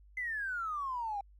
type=exponential sweep; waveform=triangle; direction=down; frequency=2063 to 784 Hz; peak=-30 dBFS; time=0.17-1.21 s; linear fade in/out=5 ms; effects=tanh soft clip ceiling -32 dBFS + added 50 Hz sine -56 dBFS peak until 1.39 s